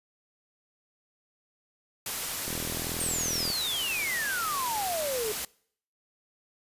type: noise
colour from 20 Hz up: white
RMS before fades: -33 dBFS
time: 2.06-5.45 s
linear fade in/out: 2 ms
type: click train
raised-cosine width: 2 ms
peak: -23 dBFS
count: 43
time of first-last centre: 2.48-3.502 s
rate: 41.1 Hz
type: exponential sweep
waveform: sine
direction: down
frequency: 8870 to 412.1 Hz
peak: -29 dBFS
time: 3-5.32 s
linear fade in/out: 2 ms
effects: noise-tail reverb RT60 0.6 s tail -24 dB re dry + resampled to 32000 Hz